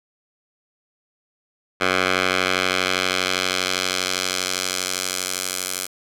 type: tone with band-pass filter sweep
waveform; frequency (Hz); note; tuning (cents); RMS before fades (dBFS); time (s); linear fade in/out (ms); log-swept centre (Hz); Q
10% pulse; 92.5; F#2; 0; -23; 1.8-5.87; 20; 1900 to 9500; 0.86
effects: none